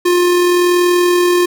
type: tone with amplitude modulation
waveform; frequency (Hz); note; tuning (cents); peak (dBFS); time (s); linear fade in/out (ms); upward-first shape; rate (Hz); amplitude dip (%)
square; 354; F4; +23; -9; 0.05-1.46; 10; sine; 40.8; 25
effects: none